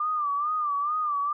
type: tone with vibrato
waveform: sine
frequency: 1189 Hz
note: D6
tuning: 21 cents sharp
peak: -24 dBFS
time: 0-1.33 s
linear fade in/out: 5 ms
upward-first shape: sine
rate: 2.3 Hz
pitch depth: 85 cents each way
effects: none